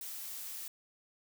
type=noise; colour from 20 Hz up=blue; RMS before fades=-43 dBFS; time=0.01-0.68 s; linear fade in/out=2 ms; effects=none